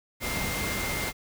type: tone in noise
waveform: sine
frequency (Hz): 2103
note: C7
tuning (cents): +8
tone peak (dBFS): -34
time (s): 0.2-1.13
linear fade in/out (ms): 50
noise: pink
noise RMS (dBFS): -31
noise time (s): 0.2-1.13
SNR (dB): -6
effects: none